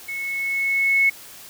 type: tone with level ramp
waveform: sine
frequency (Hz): 2196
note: C#7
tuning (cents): -17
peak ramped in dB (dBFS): -27 to -13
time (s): 0.08-1.1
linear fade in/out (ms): 10
effects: white hiss -42 dBFS RMS until 1.49 s